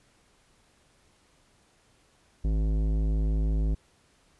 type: tone with tanh clipping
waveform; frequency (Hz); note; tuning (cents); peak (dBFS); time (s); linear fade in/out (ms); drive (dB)
sine; 53; G#1; +36; -25; 2.44-3.75; 10; 15
effects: pink hiss -64 dBFS RMS until 4.39 s + resampled to 24000 Hz